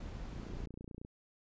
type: noise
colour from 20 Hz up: brown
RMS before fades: -44 dBFS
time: 0-0.66 s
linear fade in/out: 5 ms
type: click train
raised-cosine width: 3 ms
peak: -34 dBFS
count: 22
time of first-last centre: 0.33-1.049 s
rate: 29.2 Hz
effects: resampled to 16000 Hz